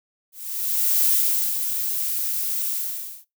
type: noise with ADSR envelope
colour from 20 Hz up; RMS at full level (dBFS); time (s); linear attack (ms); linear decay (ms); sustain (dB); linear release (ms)
violet; -18; 0.32-3.25; 730; 490; -7; 540
effects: noise-tail reverb RT60 0.2 s tail -21 dB re dry